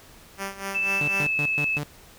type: tone with tremolo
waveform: 5% pulse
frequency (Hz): 196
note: G3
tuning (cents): 0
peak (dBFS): -17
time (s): 0.37-1.29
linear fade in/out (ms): 50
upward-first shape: sine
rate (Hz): 4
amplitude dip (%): 80
type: tone with pitch glide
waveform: sine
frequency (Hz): 2637 to 2605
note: E7 to E7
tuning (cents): 0 to -21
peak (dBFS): -22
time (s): 0.74-1.79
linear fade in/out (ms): 20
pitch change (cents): -21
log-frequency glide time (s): 1.17-1.35
type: tone bursts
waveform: sawtooth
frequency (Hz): 146.83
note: D3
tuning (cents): 0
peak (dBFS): -24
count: 5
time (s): 1.01-1.835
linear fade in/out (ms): 2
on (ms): 69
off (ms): 120
effects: pink hiss -50 dBFS RMS until 2.18 s